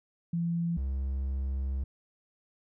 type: tone pair in turn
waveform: sine / triangle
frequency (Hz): 169.5 / 67.03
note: E3 / C2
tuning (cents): +49 / +42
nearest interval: octave + major third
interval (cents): 1607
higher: first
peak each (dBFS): -27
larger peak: neither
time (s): 0.33-0.77 / 0.77-1.84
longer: second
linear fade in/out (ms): 5
effects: none